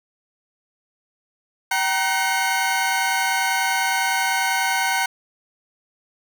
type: tone cluster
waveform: 40% pulse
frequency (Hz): 771 / 941 / 1512 / 2158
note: G5 / A#5 / F#6 / C#7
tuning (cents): -29 / +16 / +37 / -47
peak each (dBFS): -24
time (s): 1.71-5.06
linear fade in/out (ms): 5
effects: none